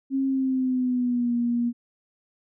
sine tone with pitch glide, 269.2 to 238.4 Hz, C4 to A#3, +49 to +39 cents, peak -21 dBFS, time 0.1-1.73 s, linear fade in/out 50 ms, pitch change -210 cents, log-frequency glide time 0.26-1.34 s, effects none

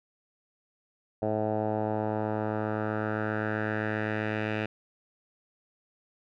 10% pulse tone with low-pass filter sweep, 107.7 Hz, A2, 37 cents flat, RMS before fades -30 dBFS, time 1.22-4.66 s, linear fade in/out 5 ms, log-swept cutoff 680 to 2400 Hz, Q 2.8, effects none

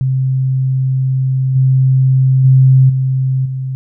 sine tone with level steps, 131.5 Hz, C3, 9 cents sharp, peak -11 / -7 / -4 / -11 / -17 dBFS, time 0.01-3.75 s, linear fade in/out 0 ms, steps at 1.55 / 2.44 / 2.89 / 3.45 s, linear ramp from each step 10 ms, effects none

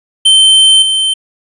square tone with level steps, 3101 Hz, G7, 19 cents flat, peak -4 / -10 dBFS, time 0.25-1.14 s, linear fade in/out 10 ms, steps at 0.82 s, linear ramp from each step 5 ms, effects resampled to 24000 Hz

